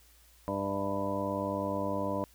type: harmonic tone with a mistuned harmonic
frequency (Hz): 99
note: G2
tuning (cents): +18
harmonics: 1 / 2 / 3 / 4 / 5 / 6 / 7 / 9 / 10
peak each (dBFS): -41 / -38 / -37 / -46 / -39 / -35 / -43 / -44 / -37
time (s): 0.48-2.24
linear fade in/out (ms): 0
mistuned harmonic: 7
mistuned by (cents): -50
effects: added 58 Hz sine -61 dBFS peak until 2.34 s + white hiss -62 dBFS RMS until 2.34 s